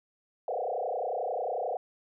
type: tone with frequency modulation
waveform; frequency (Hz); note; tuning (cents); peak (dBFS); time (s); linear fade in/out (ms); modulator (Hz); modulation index
sine; 614; D#5; -23; -29; 0.48-1.77; 2; 31.2; 4.9
effects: none